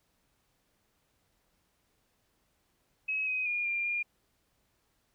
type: tone with pitch steps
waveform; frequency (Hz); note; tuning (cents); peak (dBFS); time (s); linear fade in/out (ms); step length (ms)
sine; 2559 / 2519 / 2427 / 2392 / 2412; D#7 / D#7 / D#7 / D7 / D7; +48 / +21 / -44 / +31 / +46; -29; 3.08-4.03; 10; 190
effects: pink hiss -74 dBFS RMS until 5.14 s